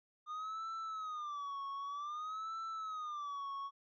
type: tone with vibrato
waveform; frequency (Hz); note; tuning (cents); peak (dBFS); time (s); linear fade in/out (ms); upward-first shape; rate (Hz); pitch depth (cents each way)
triangle; 1212; D#6; -46; -38; 0.26-3.71; 50; sine; 0.53; 160
effects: resampled to 16000 Hz